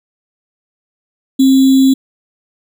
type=tone with sample-and-hold; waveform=sine; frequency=266.4 Hz; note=C4; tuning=31 cents sharp; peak=-5 dBFS; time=1.39-1.94 s; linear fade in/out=10 ms; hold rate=3675 Hz; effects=none